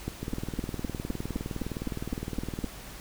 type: two click trains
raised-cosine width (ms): 3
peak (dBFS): -20 / -18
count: 48 / 11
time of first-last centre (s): 0.23-2.64 / 0.08-2.644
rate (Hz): 19.5 / 3.9
effects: added 50 Hz sine -46 dBFS peak until 3 s + pink hiss -45 dBFS RMS until 3 s